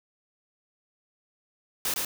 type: noise with echo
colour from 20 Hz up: white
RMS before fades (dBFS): -28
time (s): 1.85-1.94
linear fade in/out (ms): 2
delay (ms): 110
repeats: 1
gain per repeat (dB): -2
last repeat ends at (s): 2.05
effects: none